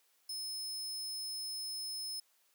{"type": "tone", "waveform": "sawtooth", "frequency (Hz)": 5200, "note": "E8", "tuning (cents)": -24, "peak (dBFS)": -36, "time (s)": [0.29, 2.2], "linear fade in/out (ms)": 5, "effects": ["white hiss -72 dBFS RMS until 2.54 s", "high-pass 400 Hz 12 dB/octave"]}